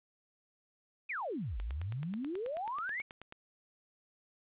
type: exponential two-way sweep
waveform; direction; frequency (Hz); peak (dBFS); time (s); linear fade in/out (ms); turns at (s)
sine; down then up; 2601 to 46.25 to 2290; -35; 1.09-3.02; 10; 1.59
type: click train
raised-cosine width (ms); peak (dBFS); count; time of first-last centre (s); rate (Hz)
0.3; -31; 17; 1.6-3.324; 9.28
effects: resampled to 8000 Hz + 11-bit